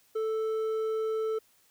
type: tone with hard clipping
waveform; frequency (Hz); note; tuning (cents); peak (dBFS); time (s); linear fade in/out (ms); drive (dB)
sine; 440; A4; 0; -29; 0.15-1.39; 10; 5
effects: white hiss -65 dBFS RMS until 1.7 s